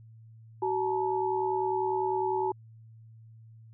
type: tone cluster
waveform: sine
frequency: 377.6 / 864 / 934 Hz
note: F#4 / A5 / A#5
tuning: +35 / -32 / +3 cents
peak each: -29 / -30 / -34 dBFS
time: 0.62-2.52 s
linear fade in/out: 5 ms
effects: added 112 Hz sine -49 dBFS peak until 3.73 s